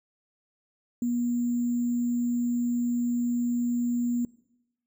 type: tone with sample-and-hold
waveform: sine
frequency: 240.6 Hz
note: B3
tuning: 45 cents flat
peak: -24 dBFS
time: 1.02-4.25 s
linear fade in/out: 2 ms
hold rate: 7350 Hz
effects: noise-tail reverb RT60 0.9 s tail -22 dB re dry